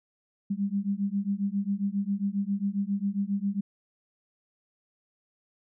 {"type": "beating tone pair", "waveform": "sine", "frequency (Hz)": [196, 203.4], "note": ["G3", "G#3"], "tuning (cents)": [0, -36], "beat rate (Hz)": 7.4, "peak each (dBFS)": -29, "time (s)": [0.5, 3.61], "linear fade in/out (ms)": 10, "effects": []}